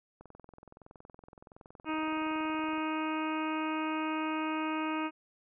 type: click train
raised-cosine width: 1 ms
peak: -37 dBFS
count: 56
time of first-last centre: 0.21-2.78 s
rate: 21.4 Hz
type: harmonic tone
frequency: 312.8 Hz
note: D#4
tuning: 9 cents sharp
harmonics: 1 / 2 / 3 / 4 / 5 / 6 / 7 / 8 / 9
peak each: -33 / -43 / -38 / -39 / -45 / -53 / -46 / -43 / -48 dBFS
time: 1.85-5.11 s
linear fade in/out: 50 ms
effects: none